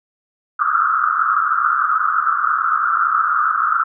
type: band-pass noise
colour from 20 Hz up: white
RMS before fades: -17 dBFS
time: 0.59-3.84 s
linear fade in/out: 10 ms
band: 1200 to 1400 Hz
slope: 96 dB/octave
effects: none